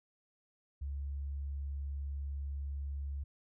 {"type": "tone", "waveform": "sine", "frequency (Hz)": 70.1, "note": "C#2", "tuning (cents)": 20, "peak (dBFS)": -36, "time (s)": [0.81, 3.24], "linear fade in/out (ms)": 10, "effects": []}